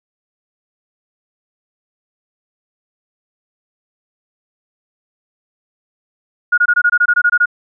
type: tone bursts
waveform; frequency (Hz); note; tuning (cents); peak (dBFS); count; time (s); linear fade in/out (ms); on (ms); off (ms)
sine; 1439; F#6; -49; -8; 12; 6.52-7.458; 10; 58; 22
effects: none